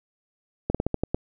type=slowing click train; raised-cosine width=2 ms; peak=-10 dBFS; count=7; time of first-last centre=0.7-1.145 s; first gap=46 ms; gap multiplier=1.19; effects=none